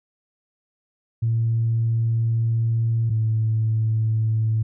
sine tone pair in turn, 114.4 / 110.63 Hz, A#2 / A2, -32 / +10 cents, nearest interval minor second, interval 58 cents, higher first, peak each -17 dBFS, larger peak neither, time 1.22-3.1 / 3.1-4.63 s, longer first, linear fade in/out 10 ms, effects tanh soft clip ceiling -13 dBFS

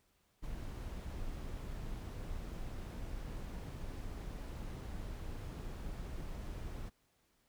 brown noise, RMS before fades -43 dBFS, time 0.42-6.9 s, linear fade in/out 20 ms, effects pink hiss -75 dBFS RMS until 7.48 s

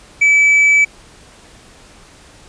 triangle tone, 2300 Hz, D7, 37 cents flat, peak -6 dBFS, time 0.21-0.85 s, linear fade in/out 10 ms, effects pink hiss -43 dBFS RMS until 2.48 s + resampled to 22050 Hz

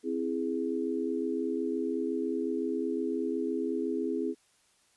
sine chord, C augmented, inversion none, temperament equal, 261.6 / 329.6 / 415.3 Hz, C4 / E4 / G#4, 0 / 0 / 0 cents, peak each -33 dBFS, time 0.03-4.35 s, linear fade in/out 50 ms, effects white hiss -67 dBFS RMS until 4.96 s + resampled to 24000 Hz

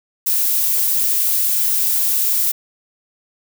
violet noise, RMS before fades -17 dBFS, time 0.26-2.52 s, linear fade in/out 10 ms, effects none

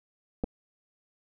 clicks, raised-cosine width 2 ms, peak -16 / -19 dBFS, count 2, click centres 0.438 / 0.442 s, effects none

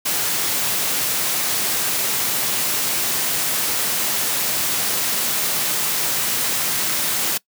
white high-pass noise, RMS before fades -21 dBFS, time 0.05-7.38 s, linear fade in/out 10 ms, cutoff 100 Hz, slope 48 dB/octave, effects noise-tail reverb RT60 0.1 s tail -23 dB re dry

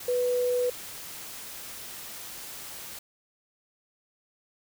sine tone in noise, 493.9 Hz, B4, in tune, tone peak -23 dBFS, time 0.08-0.7 s, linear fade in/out 5 ms, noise white, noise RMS -41 dBFS, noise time 0-2.99 s, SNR +15 dB, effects none

